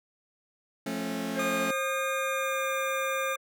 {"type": "chord", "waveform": "sawtooth", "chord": "F augmented", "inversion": "none", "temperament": "just", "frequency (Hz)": [174.61, 218.3, 272.8], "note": ["F3", "A3", "C#4"], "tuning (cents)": [0, -13, -28], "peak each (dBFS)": [-35, -30, -30], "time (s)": [0.86, 1.71], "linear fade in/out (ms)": 5}
{"type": "harmonic tone", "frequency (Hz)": 533, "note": "C5", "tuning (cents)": 32, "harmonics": [1, 3, 4], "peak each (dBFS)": [-31, -35, -42], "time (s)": [1.34, 3.37], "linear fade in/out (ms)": 50}
{"type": "tone with pitch glide", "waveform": "25% pulse", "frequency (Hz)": [1223, 1204.1], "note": ["D#6", "D6"], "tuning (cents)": [-30, 43], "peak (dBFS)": -27, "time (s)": [1.39, 3.36], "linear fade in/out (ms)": 5, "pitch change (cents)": -27, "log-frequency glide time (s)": [2.08, 2.72]}
{"effects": []}